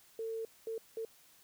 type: tone bursts at uneven times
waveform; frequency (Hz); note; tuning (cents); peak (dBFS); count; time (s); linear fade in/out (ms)
sine; 450; A4; +39; -36; 3; 0.19-0.45 / 0.67-0.78 / 0.97-1.05; 2
effects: white hiss -63 dBFS RMS until 1.43 s